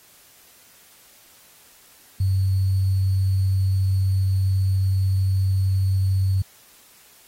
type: tone with sample-and-hold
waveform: sine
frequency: 95.5 Hz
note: G2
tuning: 45 cents flat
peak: -17 dBFS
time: 2.2-6.42 s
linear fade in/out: 5 ms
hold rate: 4410 Hz
effects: white hiss -52 dBFS RMS until 7.27 s + AAC 48 kbps